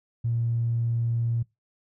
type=tone with tanh clipping; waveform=triangle; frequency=116.8 Hz; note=A#2; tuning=4 cents sharp; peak=-23 dBFS; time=0.24-1.43 s; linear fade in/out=10 ms; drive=4 dB; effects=noise-tail reverb RT60 0.2 s tail -22 dB re dry